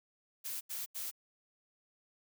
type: noise bursts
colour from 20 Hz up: blue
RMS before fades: -40 dBFS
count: 3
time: 0.44-1.114 s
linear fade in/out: 20 ms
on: 170 ms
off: 82 ms
effects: none